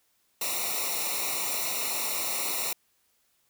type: noise with comb filter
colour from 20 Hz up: white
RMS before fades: -30 dBFS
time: 0.41-2.73 s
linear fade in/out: 5 ms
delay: 0.62 ms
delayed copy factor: -0.95
effects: white hiss -70 dBFS RMS until 3.49 s